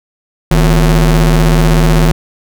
45% pulse ring-modulated tone, 100.5 Hz, G2, 44 cents sharp, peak -3 dBFS, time 0.51-2.12 s, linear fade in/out 5 ms, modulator 58.2 Hz, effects none

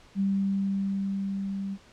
sine tone with level ramp, 196 Hz, G3, in tune, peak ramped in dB -22 to -30 dBFS, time 0.15-1.78 s, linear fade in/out 50 ms, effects pink hiss -55 dBFS RMS until 1.92 s + low-pass 6000 Hz 12 dB/octave

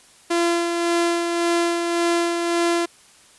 sawtooth tone with tremolo, 341.6 Hz, F4, 38 cents flat, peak -13 dBFS, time 0.3-2.86 s, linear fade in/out 10 ms, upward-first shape sine, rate 1.8 Hz, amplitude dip 40%, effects white hiss -51 dBFS RMS until 3.38 s + resampled to 24000 Hz

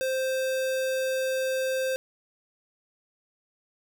square tone, 523.3 Hz, C5, in tune, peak -26 dBFS, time 0.01-1.96 s, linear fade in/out 0 ms, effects none

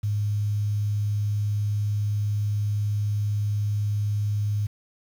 sine tone with quantisation, 103.83 Hz, G#2, in tune, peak -22 dBFS, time 0.03-4.67 s, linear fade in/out 10 ms, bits 8, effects none

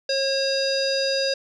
square tone with low-pass filter, 542 Hz, C#5, 39 cents flat, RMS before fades -23 dBFS, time 0.09-1.34 s, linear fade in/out 5 ms, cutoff 5000 Hz, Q 6.9, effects none

